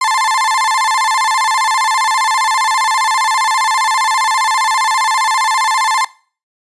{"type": "tone with vibrato", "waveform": "35% pulse", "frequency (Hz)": 960, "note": "B5", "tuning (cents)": -49, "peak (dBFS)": -10, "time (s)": [0.01, 6.05], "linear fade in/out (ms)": 5, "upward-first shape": "square", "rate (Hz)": 15, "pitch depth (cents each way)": 150, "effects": ["noise-tail reverb RT60 0.4 s tail -19 dB re dry", "resampled to 24000 Hz"]}